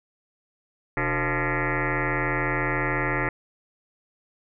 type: tone with frequency modulation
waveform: sine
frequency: 872 Hz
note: A5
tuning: 16 cents flat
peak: -22 dBFS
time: 0.97-3.29 s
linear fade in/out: 2 ms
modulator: 167 Hz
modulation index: 7.6
effects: none